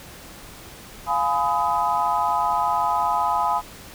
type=chord; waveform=sine; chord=F half-diminished seventh; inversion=none; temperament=just; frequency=698.5 / 838.1 / 1005.8 / 1257.2 Hz; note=F5 / Ab5 / Cb6 / Eb6; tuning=0 / +16 / +31 / +18 cents; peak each=-27 / -23 / -23 / -26 dBFS; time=1.06-3.62 s; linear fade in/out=50 ms; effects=pink hiss -42 dBFS RMS until 3.94 s